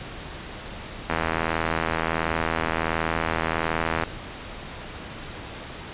click train, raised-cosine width 0.5 ms, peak -8 dBFS, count 240, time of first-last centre 1.1-4.036 s, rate 81.4 Hz, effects pink hiss -37 dBFS RMS until 5.93 s + resampled to 8000 Hz

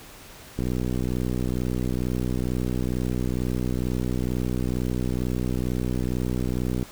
click train, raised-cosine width 3 ms, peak -14 dBFS, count 389, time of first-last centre 0.59-6.828 s, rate 62.2 Hz, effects pink hiss -45 dBFS RMS until 6.91 s

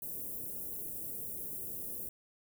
white band-stop noise, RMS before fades -41 dBFS, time 0.02-2.09 s, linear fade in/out 2 ms, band 500 to 11000 Hz, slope 24 dB/octave, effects none

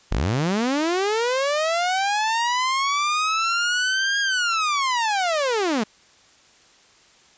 sawtooth linear two-way sweep, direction up then down, 32.7 to 1637 to 199.4 Hz, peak -16 dBFS, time 0.11-5.84 s, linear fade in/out 10 ms, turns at 4.2 s, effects white hiss -54 dBFS RMS until 7.37 s + resampled to 16000 Hz

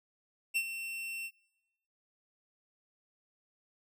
45% pulse tone with ADSR envelope, 2700 Hz, E7, 41 cents sharp, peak -27 dBFS, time 0.54-1.31 s, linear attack 25 ms, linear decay 62 ms, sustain -11 dB, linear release 56 ms, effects noise-tail reverb RT60 0.9 s tail -21 dB re dry

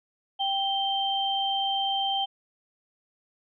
sine tone pair together, 784 / 3136 Hz, G5 / G7, 0 / 0 cents, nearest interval 2 octaves, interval 2400 cents, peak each -27 dBFS, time 0.39-2.26 s, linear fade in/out 20 ms, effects none

